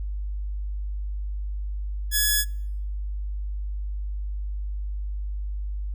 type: tone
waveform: 5% pulse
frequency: 1695 Hz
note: G#6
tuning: 35 cents sharp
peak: -9 dBFS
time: 2.11-2.45 s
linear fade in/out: 50 ms
effects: noise-tail reverb RT60 0.7 s tail -24 dB re dry + added 50 Hz sine -27 dBFS peak until 5.94 s